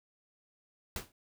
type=noise with exponential decay; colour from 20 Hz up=pink; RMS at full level=-34 dBFS; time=0.96-1.12 s; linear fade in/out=2 ms; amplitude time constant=34 ms; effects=none